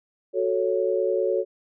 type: chord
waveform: sine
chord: F# minor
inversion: none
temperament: equal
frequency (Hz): 370 / 440 / 554.4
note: F#4 / A4 / C#5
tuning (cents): 0 / 0 / 0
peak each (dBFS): -25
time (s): 0.33-1.45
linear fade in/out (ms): 50
effects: none